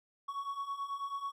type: beating tone pair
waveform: triangle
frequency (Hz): 1108.7 / 1117.9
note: C#6 / C#6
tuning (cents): 0 / +14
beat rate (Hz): 9.2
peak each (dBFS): -40 / -36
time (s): 0.28-1.32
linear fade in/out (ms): 10
effects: none